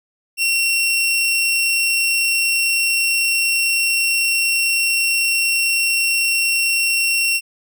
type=tone; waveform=sawtooth; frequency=2729 Hz; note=F7; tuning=41 cents flat; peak=-12 dBFS; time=0.37-7.41 s; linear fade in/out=50 ms; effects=none